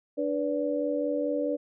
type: tone cluster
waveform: sine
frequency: 293.9 / 492.4 / 577 Hz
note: D4 / B4 / D5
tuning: +1 / -5 / -31 cents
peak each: -30 dBFS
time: 0.17-1.57 s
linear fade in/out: 20 ms
effects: none